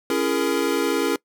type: chord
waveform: square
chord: A# half-diminished seventh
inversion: first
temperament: equal with one note detuned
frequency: 277.2 / 338.1 / 415.3 / 466.2 Hz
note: C#4 / E4 / G#4 / A#4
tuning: 0 / +44 / 0 / 0 cents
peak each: -26 dBFS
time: 0.1-1.16 s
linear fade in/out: 2 ms
effects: noise-tail reverb RT60 0.1 s tail -23 dB re dry